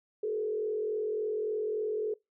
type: tone with frequency modulation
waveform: sine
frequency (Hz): 430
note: A4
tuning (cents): -40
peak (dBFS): -29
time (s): 0.23-2.14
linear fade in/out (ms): 5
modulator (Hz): 43.5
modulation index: 0.71
effects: noise-tail reverb RT60 0.2 s tail -23 dB re dry